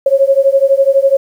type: beating tone pair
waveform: sine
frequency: 540 / 552 Hz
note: C#5 / C#5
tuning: -45 / -7 cents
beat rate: 12 Hz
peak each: -10 dBFS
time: 0.06-1.17 s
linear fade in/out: 5 ms
effects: 7-bit